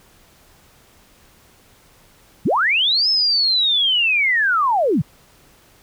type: linear two-way sweep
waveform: sine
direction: up then down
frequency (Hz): 98 to 5274 to 108.1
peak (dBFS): -14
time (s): 2.45-5.02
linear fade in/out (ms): 10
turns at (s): 3.09
effects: pink hiss -52 dBFS RMS until 5.82 s